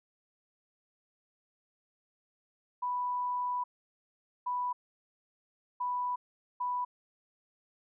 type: tone bursts at uneven times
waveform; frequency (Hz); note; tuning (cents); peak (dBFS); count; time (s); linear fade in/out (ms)
sine; 987.8; B5; 0; -30; 4; 2.82-3.64 / 4.46-4.73 / 5.8-6.16 / 6.6-6.85; 10
effects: none